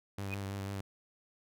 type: tone with vibrato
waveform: sawtooth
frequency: 98.6 Hz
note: G2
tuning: 11 cents sharp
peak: -33 dBFS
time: 0.18-0.81 s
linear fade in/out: 5 ms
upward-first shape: sine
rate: 6.1 Hz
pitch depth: 26 cents each way
type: tone with exponential growth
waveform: sine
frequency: 2489 Hz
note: D#7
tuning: in tune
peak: -32 dBFS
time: 0.27-0.34 s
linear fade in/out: 0 ms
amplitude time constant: 15 ms
effects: none